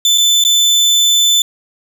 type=tone with dropouts; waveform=30% pulse; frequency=3520 Hz; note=A7; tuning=in tune; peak=-6 dBFS; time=0.05-1.42 s; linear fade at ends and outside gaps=2 ms; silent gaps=0.177-0.181 / 0.439-0.449 s; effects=none